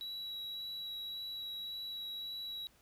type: tone with vibrato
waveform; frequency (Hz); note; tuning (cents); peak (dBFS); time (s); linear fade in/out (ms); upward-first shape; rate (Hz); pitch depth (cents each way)
triangle; 3898; B7; -23; -39; 0.01-2.67; 0; sine; 1.8; 9
effects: pink hiss -67 dBFS RMS until 2.81 s